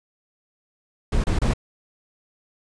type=noise bursts; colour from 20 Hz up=brown; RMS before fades=-20 dBFS; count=3; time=1.12-1.536 s; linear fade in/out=5 ms; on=120 ms; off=28 ms; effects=resampled to 22050 Hz